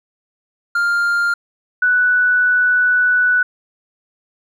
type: tone pair in turn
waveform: triangle / sine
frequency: 1400 / 1483.2 Hz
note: F6 / F#6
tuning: +4 / +4 cents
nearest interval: minor second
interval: 100 cents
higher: second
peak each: -12 / -11 dBFS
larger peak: second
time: 0.75-1.34 / 1.82-3.43 s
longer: second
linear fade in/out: 5 ms
effects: none